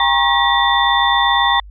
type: tone cluster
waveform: sine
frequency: 802 / 940 / 1088 / 1919 / 3553 Hz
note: G5 / A#5 / C#6 / A#6 / A7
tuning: +39 / +14 / -33 / +50 / +16 cents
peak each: -18 dBFS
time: 0-1.6 s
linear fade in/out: 2 ms
effects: added 50 Hz sine -34 dBFS peak until 1.7 s